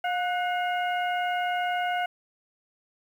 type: harmonic tone with a mistuned harmonic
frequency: 714 Hz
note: F5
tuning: 38 cents sharp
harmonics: 1 / 2 / 3 / 4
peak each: -26 / -32 / -36 / -38 dBFS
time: 0.04-2.06 s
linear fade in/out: 5 ms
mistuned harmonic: 2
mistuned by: +62 cents
effects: 9-bit